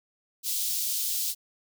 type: high-pass noise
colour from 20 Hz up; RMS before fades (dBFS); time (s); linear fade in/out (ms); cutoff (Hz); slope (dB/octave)
white; -29; 0.43-1.35; 50; 3500; 24
effects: none